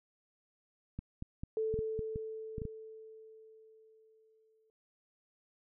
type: clicks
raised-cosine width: 5 ms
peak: -27 dBFS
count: 10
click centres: 0.99 / 1.224 / 1.435 / 1.741 / 1.79 / 1.992 / 2.159 / 2.582 / 2.618 / 2.653 s
type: tone with exponential decay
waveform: sine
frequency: 440 Hz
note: A4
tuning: in tune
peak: -30 dBFS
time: 1.57-4.7 s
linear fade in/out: 1 ms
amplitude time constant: 680 ms
effects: none